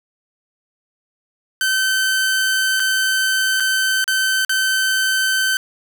sawtooth tone with dropouts, 1538 Hz, G6, 33 cents flat, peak -12 dBFS, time 1.61-5.57 s, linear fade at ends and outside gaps 1 ms, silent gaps 2.797-2.801 / 3.6-3.604 / 4.042-4.078 / 4.449-4.494 s, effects none

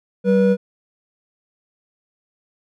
triangle tone pair together, 192.51 / 485.1 Hz, G3 / B4, -31 / -31 cents, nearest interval octave + major third, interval 1600 cents, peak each -13 dBFS, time 0.24-0.57 s, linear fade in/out 50 ms, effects none

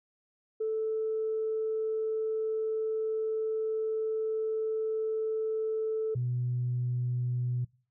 sine tone pair in turn, 439.2 / 123.25 Hz, A4 / B2, -3 / -3 cents, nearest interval octave + minor seventh, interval 2200 cents, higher first, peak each -27 dBFS, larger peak neither, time 0.6-6.15 / 6.15-7.65 s, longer first, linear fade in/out 10 ms, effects noise-tail reverb RT60 0.4 s tail -23 dB re dry + tanh soft clip ceiling -23 dBFS

